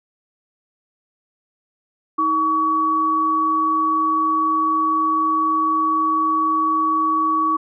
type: tone pair together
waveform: sine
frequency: 317.4 / 1131 Hz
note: D#4 / C#6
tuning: +35 / +34 cents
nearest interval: octave + minor seventh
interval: 2199 cents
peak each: -24 / -16 dBFS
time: 2.18-7.57 s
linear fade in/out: 10 ms
effects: none